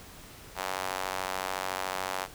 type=tone with high-pass filter; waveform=sawtooth; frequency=93.8 Hz; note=F#2; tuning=24 cents sharp; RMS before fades=-34 dBFS; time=0.55-2.28 s; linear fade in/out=50 ms; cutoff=800 Hz; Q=1.4; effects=pink hiss -49 dBFS RMS until 2.34 s